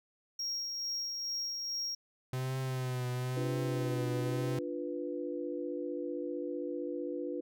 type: tone with tremolo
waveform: triangle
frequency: 5590 Hz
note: F8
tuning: 1 cent sharp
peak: -32 dBFS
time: 0.39-1.95 s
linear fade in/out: 5 ms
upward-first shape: sine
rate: 2.3 Hz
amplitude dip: 30%
type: tone with vibrato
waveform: 45% pulse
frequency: 128.1 Hz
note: C3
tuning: 36 cents flat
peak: -33 dBFS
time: 2.33-4.59 s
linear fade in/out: 2 ms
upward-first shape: triangle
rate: 0.98 Hz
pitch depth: 52 cents each way
type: chord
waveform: sine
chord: B diminished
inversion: first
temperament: equal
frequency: 293.7 / 349.2 / 493.9 Hz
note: D4 / F4 / B4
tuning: 0 / 0 / 0 cents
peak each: -39 dBFS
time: 3.36-7.41 s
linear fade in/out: 10 ms
effects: none